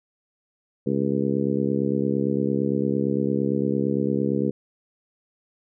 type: harmonic tone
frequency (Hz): 68.8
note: C#2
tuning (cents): -12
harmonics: 2 / 3 / 4 / 5 / 6 / 7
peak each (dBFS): -29 / -25 / -27 / -29 / -28 / -30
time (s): 0.86-4.51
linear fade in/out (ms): 10
effects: none